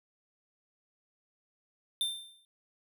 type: tone with exponential decay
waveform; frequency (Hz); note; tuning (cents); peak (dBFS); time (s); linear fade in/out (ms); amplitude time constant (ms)
square; 3585; A7; +32; -27; 2.01-2.45; 1; 95
effects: none